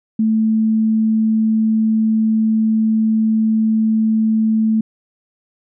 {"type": "tone", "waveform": "sine", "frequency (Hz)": 220, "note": "A3", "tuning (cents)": 0, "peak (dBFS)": -12, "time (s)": [0.19, 4.81], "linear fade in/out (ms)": 5, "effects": []}